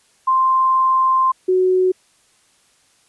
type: tone pair in turn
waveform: sine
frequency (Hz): 1046.5 / 370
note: C6 / F#4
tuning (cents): 0 / 0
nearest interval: octave + tritone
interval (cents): 1800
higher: first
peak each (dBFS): -12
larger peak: neither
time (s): 0.27-1.32 / 1.48-1.92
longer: first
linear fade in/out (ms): 10
effects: white hiss -57 dBFS RMS until 3.08 s + resampled to 24000 Hz